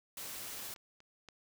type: noise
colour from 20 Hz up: white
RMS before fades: -44 dBFS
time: 0.17-0.74 s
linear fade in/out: 2 ms
type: clicks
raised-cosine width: 0.2 ms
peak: -39 / -43 / -33 dBFS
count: 3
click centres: 0.762 / 1.004 / 1.287 s
effects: none